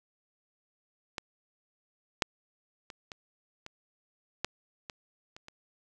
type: clicks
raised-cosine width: 0.2 ms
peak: -17 / -7 / -26 / -24 / -25 / -12 / -22 / -29 / -29 dBFS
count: 9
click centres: 1.182 / 2.222 / 2.902 / 3.118 / 3.664 / 4.446 / 4.898 / 5.365 / 5.484 s
effects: none